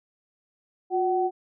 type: tone pair together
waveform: sine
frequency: 360.7 / 754.6 Hz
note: F#4 / F#5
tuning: -44 / +34 cents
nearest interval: octave + minor second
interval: 1278 cents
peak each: -24 dBFS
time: 0.9-1.31 s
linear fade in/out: 50 ms
effects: none